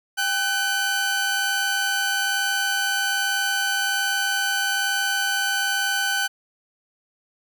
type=tone pair together; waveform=sawtooth; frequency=797.6 / 1514 Hz; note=G5 / F#6; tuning=+30 / +39 cents; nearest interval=major seventh; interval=1109 cents; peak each=-25 / -18 dBFS; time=0.17-6.28 s; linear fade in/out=20 ms; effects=none